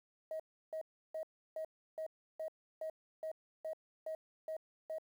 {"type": "tone bursts", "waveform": "sine", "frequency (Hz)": 634, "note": "D#5", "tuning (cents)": 32, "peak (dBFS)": -37, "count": 12, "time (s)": [0.31, 4.984], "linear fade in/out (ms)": 2, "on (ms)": 87, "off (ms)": 330, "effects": ["tanh soft clip ceiling -35 dBFS", "11-bit"]}